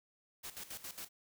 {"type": "noise with tremolo", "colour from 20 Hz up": "white", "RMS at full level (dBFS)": -45, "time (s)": [0.43, 1.09], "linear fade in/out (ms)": 20, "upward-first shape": "square", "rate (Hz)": 7.3, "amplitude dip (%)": 75, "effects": []}